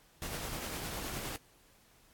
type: noise with tremolo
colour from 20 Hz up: pink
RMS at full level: -39 dBFS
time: 0.22-1.36 s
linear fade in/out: 0 ms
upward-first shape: sine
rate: 9.8 Hz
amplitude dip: 25%
effects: pink hiss -64 dBFS RMS until 2.13 s + AAC 64 kbps